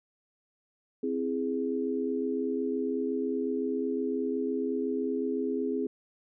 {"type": "chord", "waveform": "sine", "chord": "C augmented", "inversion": "none", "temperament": "equal", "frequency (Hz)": [261.6, 329.6, 415.3], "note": ["C4", "E4", "G#4"], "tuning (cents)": [0, 0, 0], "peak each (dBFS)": [-31, -35, -31], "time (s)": [1.03, 5.87], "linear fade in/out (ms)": 5, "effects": []}